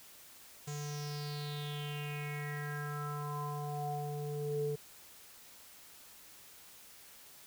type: tone with low-pass filter sweep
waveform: square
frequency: 146.83 Hz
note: D3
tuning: in tune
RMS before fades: -39 dBFS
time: 0.67-4.76 s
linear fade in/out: 10 ms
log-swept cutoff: 7100 to 400 Hz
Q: 6.4
effects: white hiss -56 dBFS RMS until 7.46 s